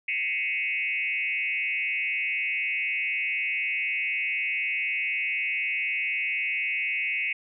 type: tone with frequency modulation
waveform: sine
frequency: 2372 Hz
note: D7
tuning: 17 cents sharp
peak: -25 dBFS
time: 0.08-7.33 s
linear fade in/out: 5 ms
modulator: 140 Hz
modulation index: 2.2
effects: none